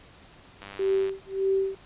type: click train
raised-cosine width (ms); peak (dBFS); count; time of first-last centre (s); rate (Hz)
0.3; -25; 48; 0.62-1.094; 99.1
type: tone with tremolo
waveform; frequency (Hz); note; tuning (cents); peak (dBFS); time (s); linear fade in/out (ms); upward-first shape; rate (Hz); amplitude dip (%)
sine; 386.7; G4; -24; -20; 0.79-1.75; 5; sine; 1.7; 100
effects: pink hiss -52 dBFS RMS until 1.85 s + resampled to 8000 Hz